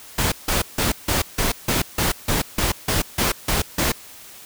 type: noise bursts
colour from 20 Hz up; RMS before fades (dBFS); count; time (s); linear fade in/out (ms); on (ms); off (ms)
pink; -20; 13; 0.18-3.92; 5; 140; 160
effects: white hiss -42 dBFS RMS until 4.45 s